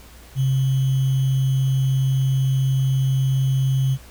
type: tone with sample-and-hold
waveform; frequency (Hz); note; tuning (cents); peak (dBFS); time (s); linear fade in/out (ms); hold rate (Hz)
sine; 133; C3; +29; -16; 0.35-3.98; 50; 3150
effects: added 60 Hz sine -44 dBFS peak until 4.1 s + pink hiss -47 dBFS RMS until 4.1 s